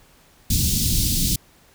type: band-stop noise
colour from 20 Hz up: pink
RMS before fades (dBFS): -20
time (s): 0.5-1.36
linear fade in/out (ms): 5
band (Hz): 240 to 3800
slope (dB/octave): 24
effects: pink hiss -54 dBFS RMS until 1.74 s